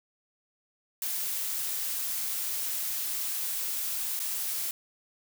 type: noise with dropouts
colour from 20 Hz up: blue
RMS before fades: -32 dBFS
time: 1.02-4.71 s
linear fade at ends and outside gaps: 2 ms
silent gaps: 4.193-4.2 s
effects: none